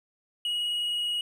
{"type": "tone with vibrato", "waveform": "triangle", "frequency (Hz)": 2898, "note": "F#7", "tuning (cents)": -37, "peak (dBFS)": -25, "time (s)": [0.45, 1.21], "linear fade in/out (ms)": 2, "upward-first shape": "sine", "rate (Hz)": 19, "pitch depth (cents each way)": 12, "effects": []}